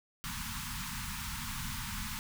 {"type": "band-stop noise", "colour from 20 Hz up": "pink", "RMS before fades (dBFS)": -39, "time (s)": [0.24, 2.19], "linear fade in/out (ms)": 0, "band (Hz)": [250, 870], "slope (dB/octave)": 96, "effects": []}